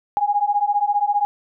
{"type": "beating tone pair", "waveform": "sine", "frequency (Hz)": [813, 828], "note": ["G#5", "G#5"], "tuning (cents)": [-37, -5], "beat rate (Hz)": 15, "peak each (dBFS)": [-20, -19], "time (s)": [0.17, 1.25], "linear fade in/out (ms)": 0, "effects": []}